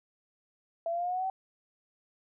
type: linear sweep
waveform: sine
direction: up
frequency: 663 to 770 Hz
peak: -29 dBFS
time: 0.86-1.3 s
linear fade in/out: 2 ms
effects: none